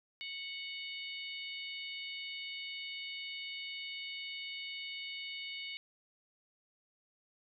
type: harmonic tone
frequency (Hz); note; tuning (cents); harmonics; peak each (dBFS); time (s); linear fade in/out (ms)
738; F#5; -5; 3 / 4 / 5 / 6; -44 / -45 / -48 / -51; 0.21-5.77; 0
effects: none